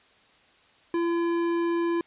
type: tone with tanh clipping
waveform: triangle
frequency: 339.4 Hz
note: F4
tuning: 49 cents flat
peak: -25 dBFS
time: 0.94-2.01 s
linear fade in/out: 2 ms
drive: 18 dB
effects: white hiss -59 dBFS RMS until 2.06 s + resampled to 8000 Hz